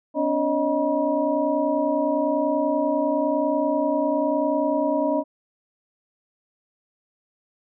sine tone cluster, 257.3 / 287.4 / 560 / 621 / 962 Hz, C4 / D4 / C#5 / D#5 / B5, -29 / -37 / +18 / -3 / -46 cents, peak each -30 / -24 / -29 / -23 / -28 dBFS, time 0.14-5.24 s, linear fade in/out 50 ms, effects none

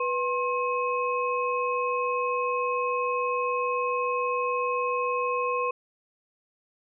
sine tone cluster, 492.9 / 1066 / 2547 Hz, B4 / C6 / D#7, -3 / +32 / +40 cents, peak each -28 / -27 / -34 dBFS, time 0-5.71 s, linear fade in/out 5 ms, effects none

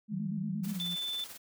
sine tone with vibrato, 200 Hz, G3, 35 cents sharp, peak -33 dBFS, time 0.08-0.8 s, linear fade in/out 50 ms, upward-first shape square, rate 8.5 Hz, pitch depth 100 cents each way
sine tone with pitch glide, 158.6 to 174.96 Hz, D#3 to F3, +33 to +3 cents, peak -37 dBFS, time 0.11-0.96 s, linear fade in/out 20 ms, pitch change +170 cents, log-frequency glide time 0.56-0.75 s
white noise with tremolo, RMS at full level -45 dBFS, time 0.63-1.38 s, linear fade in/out 20 ms, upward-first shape sine, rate 18 Hz, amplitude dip 50%
sine tone, 3520 Hz, A7, in tune, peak -33 dBFS, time 0.8-1.24 s, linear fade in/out 0 ms
effects none

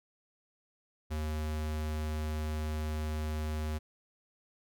square tone, 77 Hz, D#2, 17 cents flat, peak -33 dBFS, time 1.1-3.79 s, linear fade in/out 20 ms, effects none

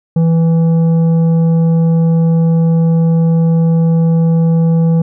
sine tone with tanh clipping, 164.81 Hz, E3, in tune, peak -9 dBFS, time 0.16-5.02 s, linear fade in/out 5 ms, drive 8 dB, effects none

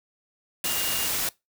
sine tone in noise, 2828 Hz, F7, 21 cents sharp, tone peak -34 dBFS, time 0.65-1.07 s, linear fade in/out 2 ms, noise white, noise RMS -27 dBFS, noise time 0.64-1.29 s, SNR -10 dB, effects noise-tail reverb RT60 0.2 s tail -22 dB re dry

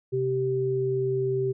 sine tone pair together, 130.81 / 388.2 Hz, C3 / G4, 0 / -17 cents, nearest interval octave + perfect fifth, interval 1883 cents, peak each -29 / -24 dBFS, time 0.12-1.53 s, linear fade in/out 20 ms, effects none

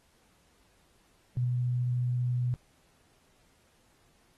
sine tone, 123.47 Hz, B2, in tune, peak -26 dBFS, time 1.37-2.54 s, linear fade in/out 0 ms, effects pink hiss -67 dBFS RMS until 4.37 s + AAC 32 kbps

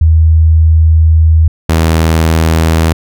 sine / sawtooth tone pair in turn, 80 / 80.93 Hz, D#2 / E2, +49 / -31 cents, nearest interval unison, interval 20 cents, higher second, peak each -3 dBFS, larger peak neither, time 0.01-1.48 / 1.69-2.93 s, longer first, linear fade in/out 5 ms, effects none

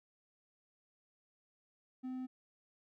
triangle tone, 256.5 Hz, C4, 34 cents flat, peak -37 dBFS, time 2.03-2.27 s, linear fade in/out 20 ms, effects none

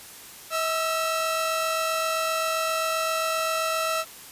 sawtooth tone pair together, 642 / 1331.6 Hz, E5 / E6, -46 / +17 cents, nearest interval octave + minor second, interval 1263 cents, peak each -23 dBFS, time 0.5-4.05 s, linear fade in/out 50 ms, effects white hiss -44 dBFS RMS until 4.31 s + resampled to 32000 Hz

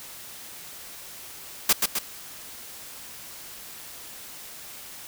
white noise with echo, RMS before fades -18 dBFS, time 1.69-1.73 s, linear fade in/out 5 ms, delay 130 ms, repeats 2, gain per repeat -4 dB, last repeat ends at 1.99 s, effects white hiss -42 dBFS RMS until 5.07 s

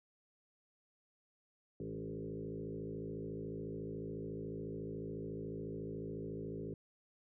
sine tone with frequency modulation, 280 Hz, C#4, 18 cents sharp, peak -40 dBFS, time 1.8-6.74 s, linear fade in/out 2 ms, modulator 54 Hz, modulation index 3.3, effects none

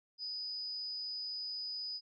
sine tone with amplitude modulation, 4978 Hz, D#8, in tune, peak -36 dBFS, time 0.18-2.01 s, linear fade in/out 50 ms, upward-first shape sine, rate 243 Hz, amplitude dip 45%, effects none

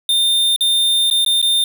square tone with dropouts, 3620 Hz, A7, 48 cents sharp, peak -13 dBFS, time 0.09-1.64 s, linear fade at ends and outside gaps 2 ms, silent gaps 0.562-0.608 / 1.101-1.111 / 1.248-1.262 / 1.416-1.426 s, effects 8-bit

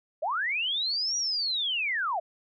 sine linear two-way sweep, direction up then down, 551 to 5810 to 610 Hz, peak -26 dBFS, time 0.22-2.2 s, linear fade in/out 10 ms, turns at 1.17 s, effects none

